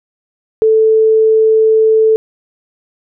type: tone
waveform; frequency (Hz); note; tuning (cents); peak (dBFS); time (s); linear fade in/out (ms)
sine; 440; A4; 0; -6; 0.62-2.16; 0
effects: none